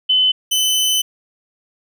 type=tone pair in turn; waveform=sine / sawtooth; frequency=3031 / 3031 Hz; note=F#7 / F#7; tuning=+41 / +41 cents; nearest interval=unison; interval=0 cents; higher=neither; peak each=-11 dBFS; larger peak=neither; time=0.09-0.32 / 0.51-1.02 s; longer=second; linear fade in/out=10 ms; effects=none